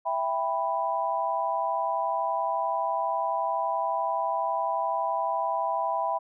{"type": "chord", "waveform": "sine", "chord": "E minor", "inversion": "none", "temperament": "just", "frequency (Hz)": [659.3, 791.1, 988.9], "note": ["E5", "G5", "B5"], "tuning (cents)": [0, 16, 2], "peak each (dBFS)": [-30, -30, -28], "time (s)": [0.05, 6.19], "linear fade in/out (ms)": 20, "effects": []}